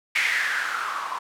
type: noise with low-pass filter sweep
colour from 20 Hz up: violet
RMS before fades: -26 dBFS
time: 0.15-1.19 s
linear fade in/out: 10 ms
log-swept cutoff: 2200 to 1000 Hz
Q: 5.7
effects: none